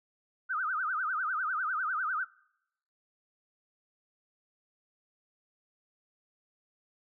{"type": "tone with vibrato", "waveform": "sine", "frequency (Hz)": 1373, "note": "F6", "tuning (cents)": -30, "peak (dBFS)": -29, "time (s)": [0.49, 2.25], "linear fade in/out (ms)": 20, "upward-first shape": "sine", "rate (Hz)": 10, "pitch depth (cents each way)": 220, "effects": ["noise-tail reverb RT60 0.8 s tail -23 dB re dry"]}